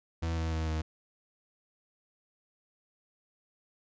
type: tone with pitch steps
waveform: 40% pulse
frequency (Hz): 82.41 / 81.18 / 79.97 / 78.78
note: E2 / E2 / D#2 / D#2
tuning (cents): 0 / -26 / +48 / +22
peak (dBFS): -29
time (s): 0.22-0.82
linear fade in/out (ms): 10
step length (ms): 150
effects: resampled to 16000 Hz